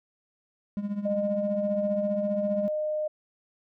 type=tone with tremolo; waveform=triangle; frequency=204.1 Hz; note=G#3; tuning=30 cents flat; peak=-23 dBFS; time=0.77-2.68 s; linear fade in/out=0 ms; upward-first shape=triangle; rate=15 Hz; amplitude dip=80%
type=tone; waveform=sine; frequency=611 Hz; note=D#5; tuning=32 cents flat; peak=-26 dBFS; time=1.05-3.08 s; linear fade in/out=10 ms
effects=none